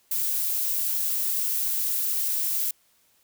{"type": "noise", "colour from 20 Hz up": "violet", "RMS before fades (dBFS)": -26, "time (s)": [0.11, 2.71], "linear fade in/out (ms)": 5, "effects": ["white hiss -64 dBFS RMS until 3.23 s"]}